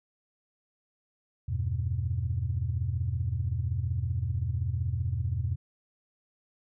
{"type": "chord", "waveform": "sine", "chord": "E minor", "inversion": "none", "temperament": "equal", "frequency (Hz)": [82.41, 98, 123.47], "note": ["E2", "G2", "B2"], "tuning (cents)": [0, 0, 0], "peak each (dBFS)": -31, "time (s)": [1.48, 5.56], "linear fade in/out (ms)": 10, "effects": ["tanh soft clip ceiling -18 dBFS"]}